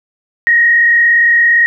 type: tone with frequency modulation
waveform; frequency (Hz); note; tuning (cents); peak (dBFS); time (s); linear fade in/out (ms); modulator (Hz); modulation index
sine; 1878; A#6; +12; -6; 0.47-1.66; 0; 37.4; 0.69
effects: none